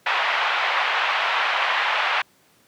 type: band-pass noise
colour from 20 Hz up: pink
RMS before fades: -22 dBFS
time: 0.06-2.22 s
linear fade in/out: 5 ms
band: 780 to 3100 Hz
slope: 24 dB/octave
effects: pink hiss -58 dBFS RMS until 2.67 s + high-pass 150 Hz 12 dB/octave